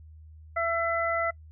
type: harmonic tone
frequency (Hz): 670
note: E5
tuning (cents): +28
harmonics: 1 / 2 / 3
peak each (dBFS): -28 / -29 / -31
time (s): 0.56-1.31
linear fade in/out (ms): 10
effects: noise-tail reverb RT60 0.1 s tail -24 dB re dry + added 78 Hz sine -46 dBFS peak until 1.51 s